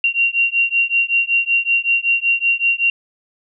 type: beating tone pair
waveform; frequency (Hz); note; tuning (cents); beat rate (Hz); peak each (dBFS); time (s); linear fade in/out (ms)
sine; 2755 / 2760.3; F7 / F7; -24 / -21; 5.3; -17; 0.04-2.9; 2
effects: none